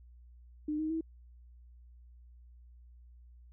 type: tone with pitch steps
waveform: sine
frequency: 302.1 / 312.6 / 323.4 Hz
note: D4 / D#4 / E4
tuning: +49 / +8 / -33 cents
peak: -31 dBFS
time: 0.68-1.01 s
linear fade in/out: 5 ms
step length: 110 ms
effects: added 60 Hz sine -53 dBFS peak until 3.52 s